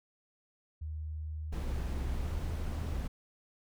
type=tone with vibrato; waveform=sine; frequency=72.3 Hz; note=D2; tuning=27 cents flat; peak=-36 dBFS; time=0.81-3.03 s; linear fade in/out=10 ms; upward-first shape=square; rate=0.7 Hz; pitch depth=120 cents each way
type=noise; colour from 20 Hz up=brown; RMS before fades=-37 dBFS; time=1.52-3.08 s; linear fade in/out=10 ms
effects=none